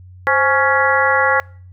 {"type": "harmonic tone with a mistuned harmonic", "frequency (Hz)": 278.7, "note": "C#4", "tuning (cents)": 9, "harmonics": [2, 3, 4, 5, 6, 7], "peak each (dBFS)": [-19, -19, -19, -19, -19, -19], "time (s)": [0.27, 1.4], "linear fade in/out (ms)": 0, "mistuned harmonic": 2, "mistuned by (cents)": -98, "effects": ["noise-tail reverb RT60 0.5 s tail -26 dB re dry", "added 91 Hz sine -37 dBFS peak until 1.72 s"]}